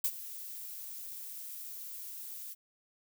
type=noise with ADSR envelope; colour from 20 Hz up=violet; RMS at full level=-28 dBFS; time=0.04-2.55 s; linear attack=5 ms; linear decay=60 ms; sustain=-16 dB; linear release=29 ms; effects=none

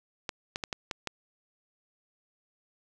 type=clicks; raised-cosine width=0.2 ms; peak=-15 dBFS; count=6; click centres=0.292 / 0.559 / 0.638 / 0.728 / 0.912 / 1.073 s; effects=none

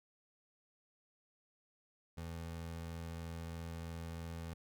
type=tone; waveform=25% pulse; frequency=83.1 Hz; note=E2; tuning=15 cents sharp; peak=-39 dBFS; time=2.17-4.54 s; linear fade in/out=10 ms; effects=none

